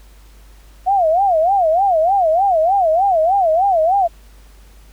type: tone with vibrato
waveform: sine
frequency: 710 Hz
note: F5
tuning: 28 cents sharp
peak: -11 dBFS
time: 0.86-4.08 s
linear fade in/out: 20 ms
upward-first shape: sine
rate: 3.3 Hz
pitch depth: 220 cents each way
effects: added 50 Hz sine -41 dBFS peak until 4.92 s + pink hiss -51 dBFS RMS until 4.92 s